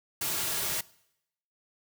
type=noise with comb filter; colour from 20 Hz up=white; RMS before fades=-31 dBFS; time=0.21-0.81 s; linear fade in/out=5 ms; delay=3.9 ms; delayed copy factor=-0.55; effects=noise-tail reverb RT60 0.8 s tail -22 dB re dry